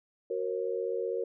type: chord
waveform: sine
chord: F# major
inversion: none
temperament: equal with one note detuned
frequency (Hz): 370 / 466.2 / 542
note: F#4 / A#4 / C#5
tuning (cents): 0 / 0 / -39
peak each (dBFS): -35 / -32 / -36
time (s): 0.3-1.24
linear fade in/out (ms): 5
effects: none